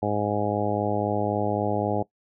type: harmonic tone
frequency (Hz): 103.83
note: G#2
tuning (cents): 0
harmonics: 1 / 2 / 3 / 4 / 5 / 6 / 7 / 8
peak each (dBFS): -31 / -31 / -31 / -31 / -31 / -31 / -31 / -31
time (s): 0.02-2.03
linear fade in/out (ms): 10
effects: noise-tail reverb RT60 0.1 s tail -19 dB re dry